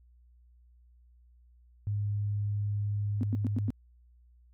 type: tone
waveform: sine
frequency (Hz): 103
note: G#2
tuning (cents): -14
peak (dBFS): -28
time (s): 1.87-3.7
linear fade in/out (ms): 0
type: tone bursts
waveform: sine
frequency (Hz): 246.9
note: B3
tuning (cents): 0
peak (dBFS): -28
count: 5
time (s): 3.21-3.704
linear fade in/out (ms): 0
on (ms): 22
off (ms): 96
effects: added 60 Hz sine -57 dBFS peak until 4.53 s